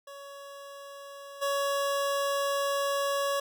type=tone with level steps; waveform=25% pulse; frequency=560 Hz; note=C#5; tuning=18 cents sharp; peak=-39 / -23 dBFS; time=0.07-3.4 s; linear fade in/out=5 ms; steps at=1.41 s; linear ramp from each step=20 ms; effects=none